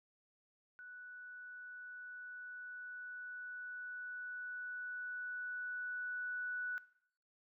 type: tone with level ramp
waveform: sine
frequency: 1480 Hz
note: F#6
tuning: in tune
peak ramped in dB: -50 to -38 dBFS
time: 0.79-6.78 s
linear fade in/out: 0 ms
effects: noise-tail reverb RT60 0.7 s tail -19 dB re dry